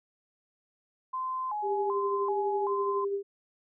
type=tone with vibrato; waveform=sine; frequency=932.3 Hz; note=A#5; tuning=in tune; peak=-30 dBFS; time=1.13-3.05 s; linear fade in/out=10 ms; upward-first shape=square; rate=1.3 Hz; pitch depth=180 cents each way
type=tone with tremolo; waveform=sine; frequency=398.8 Hz; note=G4; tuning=30 cents sharp; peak=-26 dBFS; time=1.62-3.23 s; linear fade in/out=50 ms; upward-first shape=triangle; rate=12 Hz; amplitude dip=45%
effects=none